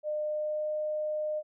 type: tone with pitch glide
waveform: sine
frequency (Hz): 605 to 609.9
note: D#5 to D#5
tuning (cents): -49 to -35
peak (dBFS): -29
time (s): 0.03-1.43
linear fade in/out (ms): 50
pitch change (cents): +14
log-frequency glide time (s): 0.21-0.71
effects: none